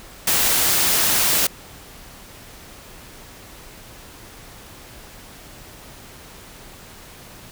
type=noise; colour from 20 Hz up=white; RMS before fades=-18 dBFS; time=0.27-1.47 s; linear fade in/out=5 ms; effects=pink hiss -42 dBFS RMS until 7.51 s